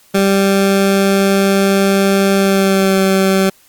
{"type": "tone with pitch glide", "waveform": "20% pulse", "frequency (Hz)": [196, 191.97], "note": ["G3", "G3"], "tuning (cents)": [0, -36], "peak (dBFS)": -5, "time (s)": [0.14, 3.5], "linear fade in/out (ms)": 10, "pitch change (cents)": -36, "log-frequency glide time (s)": [2.35, 2.98], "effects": ["white hiss -49 dBFS RMS until 3.68 s", "Opus 48 kbps"]}